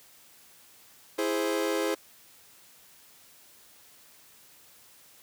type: chord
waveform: 40% pulse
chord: E augmented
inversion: none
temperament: equal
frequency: 329.6 / 415.3 / 523.3 Hz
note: E4 / G#4 / B#4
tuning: 0 / 0 / 0 cents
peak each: -30 dBFS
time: 1.18-1.95 s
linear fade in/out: 10 ms
effects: white hiss -56 dBFS RMS until 5.22 s + high-pass 60 Hz 12 dB/octave